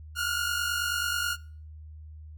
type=tone pair together; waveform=sawtooth; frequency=1396.9 / 1446.2 Hz; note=F6 / F#6; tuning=0 / -40 cents; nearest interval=minor second; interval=60 cents; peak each=-27 / -26 dBFS; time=0.15-1.37 s; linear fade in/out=50 ms; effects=noise-tail reverb RT60 0.5 s tail -24 dB re dry + added 77 Hz sine -42 dBFS peak until 2.37 s